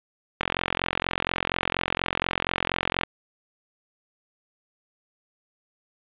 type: click train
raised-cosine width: 0.3 ms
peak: -6 dBFS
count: 117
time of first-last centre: 0.41-3.034 s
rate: 44.2 Hz
effects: resampled to 8000 Hz + 7-bit